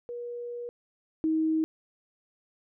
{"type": "tone pair in turn", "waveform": "sine", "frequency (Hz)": [480, 317.1], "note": ["B4", "D#4"], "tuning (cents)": [-49, 33], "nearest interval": "perfect fifth", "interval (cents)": 718, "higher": "first", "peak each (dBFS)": [-34, -23], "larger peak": "second", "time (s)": [[0.09, 0.69], [1.24, 1.64]], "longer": "first", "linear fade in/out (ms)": 0, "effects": []}